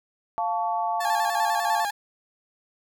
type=chord; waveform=sine; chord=F augmented; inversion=none; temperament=equal with one note detuned; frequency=698.5 / 880 / 1126.8 Hz; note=F5 / A5 / C#6; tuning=0 / 0 / +28 cents; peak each=-27 / -26 / -32 dBFS; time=0.38-1.85 s; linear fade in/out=0 ms
type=tone with vibrato; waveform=30% pulse; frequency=846 Hz; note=G#5; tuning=32 cents sharp; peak=-23 dBFS; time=1-1.91 s; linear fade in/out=10 ms; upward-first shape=square; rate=10 Hz; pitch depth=65 cents each way
effects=none